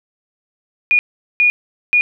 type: tone bursts at uneven times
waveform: sine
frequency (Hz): 2444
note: D#7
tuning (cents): -32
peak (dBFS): -9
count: 3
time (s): 0.91-0.99 / 1.4-1.5 / 1.93-2.01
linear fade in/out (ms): 0
effects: none